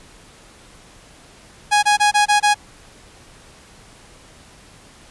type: tone bursts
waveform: sawtooth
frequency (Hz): 830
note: G#5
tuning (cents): -1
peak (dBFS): -8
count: 6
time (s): 1.71-2.545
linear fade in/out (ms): 20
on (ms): 120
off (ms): 23
effects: pink hiss -46 dBFS RMS until 5.1 s + resampled to 24000 Hz